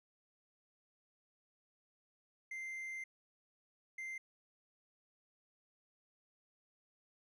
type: tone bursts at uneven times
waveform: triangle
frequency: 2087 Hz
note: C7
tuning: 5 cents flat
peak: -40 dBFS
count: 2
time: 2.51-3.04 / 3.98-4.18 s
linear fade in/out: 5 ms
effects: resampled to 32000 Hz